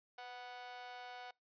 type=tone with amplitude modulation; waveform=sawtooth; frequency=740 Hz; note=F#5; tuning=in tune; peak=-40 dBFS; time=0.18-1.31 s; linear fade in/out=5 ms; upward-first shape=sine; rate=241 Hz; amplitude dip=80%; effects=noise-tail reverb RT60 0.2 s tail -25 dB re dry + resampled to 11025 Hz